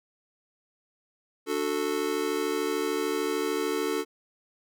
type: chord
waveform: square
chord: D major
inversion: none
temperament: just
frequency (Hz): 293.7 / 367.1 / 440.5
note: D4 / F#4 / A4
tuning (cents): 0 / -14 / +2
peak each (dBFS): -33 / -32 / -30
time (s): 1.46-4.05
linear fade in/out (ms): 50
effects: none